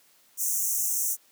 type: high-pass noise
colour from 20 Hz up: pink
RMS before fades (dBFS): -27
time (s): 0.37-1.17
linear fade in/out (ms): 50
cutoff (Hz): 5900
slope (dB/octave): 96
effects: white hiss -61 dBFS RMS until 1.31 s + high-pass 150 Hz 12 dB/octave